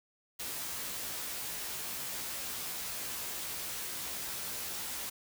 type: noise with comb filter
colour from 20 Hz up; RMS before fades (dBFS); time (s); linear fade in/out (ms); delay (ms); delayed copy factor
white; -39; 0.39-5.1; 10; 16; +0.9
effects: none